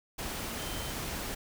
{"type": "tone in noise", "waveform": "sine", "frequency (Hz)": 3100, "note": "G7", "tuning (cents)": -20, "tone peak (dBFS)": -46, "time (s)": [0.58, 0.92], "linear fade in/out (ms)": 10, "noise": "pink", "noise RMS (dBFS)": -37, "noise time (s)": [0.18, 1.35], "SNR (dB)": -12, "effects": []}